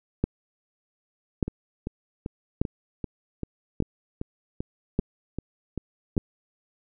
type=two click trains; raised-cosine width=3 ms; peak=-9 / -17 dBFS; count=6 / 13; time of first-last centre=0.24-6.178 / 1.48-6.168 s; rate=0.842 / 2.56 Hz; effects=none